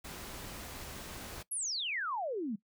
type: noise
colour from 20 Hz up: pink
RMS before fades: -45 dBFS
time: 0.04-1.43 s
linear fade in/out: 10 ms
type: exponential sweep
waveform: sine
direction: down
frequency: 11590 to 196 Hz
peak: -33 dBFS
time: 1.51-2.56 s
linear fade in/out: 10 ms
effects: noise-tail reverb RT60 0.1 s tail -19 dB re dry